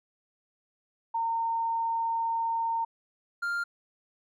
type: tone pair in turn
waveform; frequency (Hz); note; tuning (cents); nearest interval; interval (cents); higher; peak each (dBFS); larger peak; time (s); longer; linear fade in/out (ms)
sine / triangle; 915 / 1398.3; A#5 / F6; -32 / +2; perfect fifth; 734; second; -26; neither; 1.14-2.85 / 3.42-3.64; first; 10
effects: none